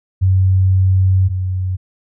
sine tone pair in turn, 94.2 / 92.8 Hz, F#2 / F#2, +32 / +6 cents, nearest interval unison, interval 26 cents, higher first, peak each -9 / -16 dBFS, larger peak first, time 0.21-1.29 / 1.29-1.77 s, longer first, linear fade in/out 20 ms, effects none

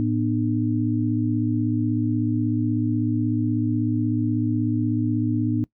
sine tone cluster, 110.8 / 245.8 / 302.1 Hz, A2 / B3 / D4, +13 / -8 / +49 cents, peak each -24 dBFS, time 0-5.64 s, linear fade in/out 0 ms, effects noise-tail reverb RT60 0.1 s tail -22 dB re dry

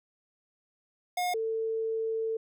square / sine tone pair in turn, 718 / 446.7 Hz, F5 / A4, +48 / +26 cents, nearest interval minor sixth, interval 822 cents, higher first, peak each -28 dBFS, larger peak neither, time 1.17-1.34 / 1.34-2.37 s, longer second, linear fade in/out 5 ms, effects none

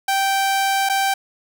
sawtooth tone with dropouts, 781 Hz, G5, 7 cents flat, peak -13 dBFS, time 0.08-1.14 s, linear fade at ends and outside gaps 5 ms, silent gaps 0.89-0.896 s, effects none

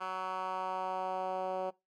10% pulse tone with band-pass filter sweep, 186.7 Hz, F#3, 16 cents sharp, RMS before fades -36 dBFS, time 0-1.71 s, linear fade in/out 20 ms, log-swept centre 1300 to 590 Hz, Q 2, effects noise-tail reverb RT60 0.2 s tail -20 dB re dry

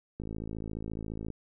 click train, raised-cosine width 3 ms, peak -25 dBFS, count 61, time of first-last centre 0.2-1.303 s, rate 54.4 Hz, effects none

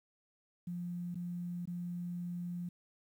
sine tone with dropouts, 175.5 Hz, F3, 9 cents sharp, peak -37 dBFS, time 0.67-2.69 s, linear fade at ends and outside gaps 5 ms, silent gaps 1.145-1.154 / 1.656-1.674 s, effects 11-bit

